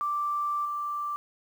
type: tone with level steps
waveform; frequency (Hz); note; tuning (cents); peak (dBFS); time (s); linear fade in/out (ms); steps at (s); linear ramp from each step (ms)
sine; 1174.7; D6; 0; -26 / -29; 0.01-1.16; 0; 0.65; 5
effects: 9-bit